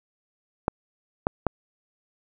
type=clicks; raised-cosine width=1 ms; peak=-7 dBFS; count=3; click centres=0.681 / 1.269 / 1.467 s; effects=none